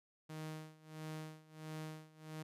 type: tone with tremolo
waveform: sawtooth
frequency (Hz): 156.3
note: D#3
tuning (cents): +8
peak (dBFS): -39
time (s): 0.29-2.43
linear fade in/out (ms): 10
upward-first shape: sine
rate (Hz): 1.5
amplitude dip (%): 90
effects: resampled to 32000 Hz